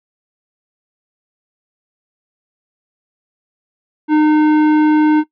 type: tone with tanh clipping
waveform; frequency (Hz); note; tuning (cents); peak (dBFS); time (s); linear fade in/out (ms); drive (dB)
triangle; 305.4; D#4; -32; -10; 4.08-5.24; 50; 17
effects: noise-tail reverb RT60 0.1 s tail -19 dB re dry